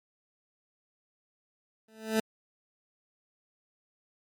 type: tone with exponential growth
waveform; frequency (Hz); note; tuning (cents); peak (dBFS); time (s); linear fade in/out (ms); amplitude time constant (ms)
20% pulse; 220; A3; 0; -17; 1.88-2.2; 5; 69
effects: MP3 96 kbps